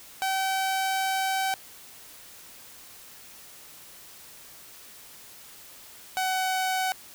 sawtooth tone pair in turn, 767 / 751.6 Hz, G5 / F#5, -38 / +27 cents, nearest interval unison, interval 35 cents, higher first, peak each -21 dBFS, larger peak neither, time 0.22-1.54 / 6.17-6.92 s, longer first, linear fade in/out 0 ms, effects white hiss -48 dBFS RMS until 7.14 s

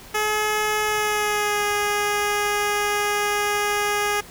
10% pulse tone with pitch glide, 425.6 to 412.8 Hz, G#4 to G#4, +42 to -10 cents, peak -12 dBFS, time 0.14-4.21 s, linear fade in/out 10 ms, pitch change -52 cents, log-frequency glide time 0.87-1.65 s, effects pink hiss -43 dBFS RMS until 4.3 s

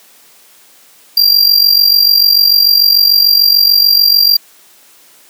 square tone with amplitude modulation, 4748 Hz, D8, 18 cents sharp, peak -3 dBFS, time 1.17-4.37 s, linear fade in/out 5 ms, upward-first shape sine, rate 46.8 Hz, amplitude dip 70%, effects white hiss -44 dBFS RMS until 5.29 s + high-pass 200 Hz 12 dB/octave

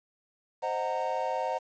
triangle chord, C half-diminished seventh, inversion none, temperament equal with one note detuned, 523.3 / 622.3 / 740 / 921.1 Hz, C5 / Eb5 / Gb5 / Bb5, 0 / 0 / 0 / -21 cents, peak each -32 / -33 / -32 / -31 dBFS, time 0.62-1.59 s, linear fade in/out 20 ms, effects resampled to 16000 Hz + 9-bit

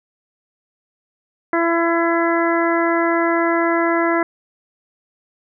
harmonic tone, 336 Hz, E4, 33 cents sharp, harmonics 1 / 2 / 3 / 4 / 5 / 6, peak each -18 / -21 / -23 / -24 / -25 / -26 dBFS, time 1.53-4.23 s, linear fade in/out 2 ms, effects none

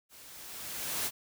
white noise with level ramp, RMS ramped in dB -54 to -31 dBFS, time 0.09-1.11 s, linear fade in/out 50 ms, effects none

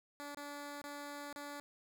10% pulse tone with dropouts, 288.5 Hz, D4, 31 cents flat, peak -36 dBFS, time 0.2-1.6 s, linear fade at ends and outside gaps 0 ms, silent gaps 0.346-0.371 / 0.817-0.841 / 1.327-1.361 s, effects none

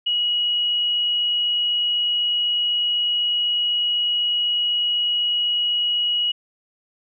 sine tone, 2908 Hz, F#7, 31 cents flat, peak -18 dBFS, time 0.06-6.32 s, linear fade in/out 10 ms, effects none

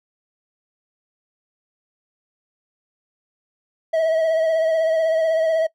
triangle tone with vibrato, 645 Hz, E5, 38 cents flat, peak -14 dBFS, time 3.93-5.67 s, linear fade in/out 10 ms, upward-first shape sine, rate 16 Hz, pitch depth 34 cents each way, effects noise-tail reverb RT60 0.1 s tail -20 dB re dry

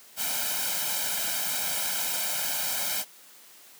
white noise with comb filter, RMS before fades -29 dBFS, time 0.16-3.05 s, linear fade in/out 50 ms, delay 1.3 ms, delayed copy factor +0.9, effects white hiss -52 dBFS RMS until 3.79 s + high-pass 200 Hz 12 dB/octave

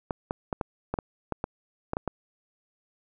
clicks, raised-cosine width 1 ms, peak -14 dBFS, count 11, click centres 0.108 / 0.309 / 0.528 / 0.612 / 0.94 / 0.988 / 1.323 / 1.441 / 1.934 / 1.969 / 2.077 s, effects none

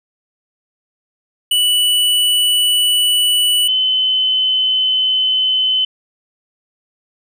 square / sine tone pair in turn, 2960 / 3041 Hz, F#7 / F#7, 0 / +47 cents, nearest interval unison, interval 47 cents, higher second, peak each -12 dBFS, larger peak neither, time 1.51-3.68 / 3.68-5.85 s, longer neither, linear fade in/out 5 ms, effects none

